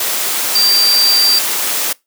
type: tone in noise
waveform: sine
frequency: 4699 Hz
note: D8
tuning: in tune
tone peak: -9 dBFS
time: 0.55-1.39 s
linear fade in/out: 5 ms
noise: white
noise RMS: -17 dBFS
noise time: 0-1.93 s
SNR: +5 dB
effects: noise-tail reverb RT60 0.2 s tail -23 dB re dry + high-pass 300 Hz 12 dB/octave